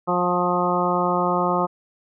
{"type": "harmonic tone with a mistuned harmonic", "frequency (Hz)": 178.1, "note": "F3", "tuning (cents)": 34, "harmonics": [1, 2, 3, 4, 5, 6, 7], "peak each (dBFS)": [-26, -26, -26, -26, -26, -26, -26], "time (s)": [0.07, 1.67], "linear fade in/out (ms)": 20, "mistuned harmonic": 5, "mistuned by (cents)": -18, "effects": []}